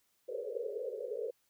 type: band-pass noise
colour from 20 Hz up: pink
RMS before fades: -39 dBFS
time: 0.28-1.31 s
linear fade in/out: 10 ms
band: 410 to 550 Hz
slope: 96 dB/octave
effects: white hiss -75 dBFS RMS until 1.49 s